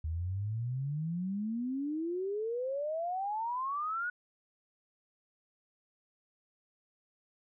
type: exponential sweep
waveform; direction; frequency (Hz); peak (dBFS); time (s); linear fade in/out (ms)
sine; up; 76.8 to 1480; -32; 0.04-4.1; 5
effects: none